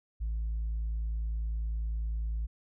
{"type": "tone", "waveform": "sine", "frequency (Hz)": 55, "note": "A1", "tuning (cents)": 0, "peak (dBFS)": -28, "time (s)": [0.2, 2.47], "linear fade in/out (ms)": 20, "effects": ["tanh soft clip ceiling -28 dBFS"]}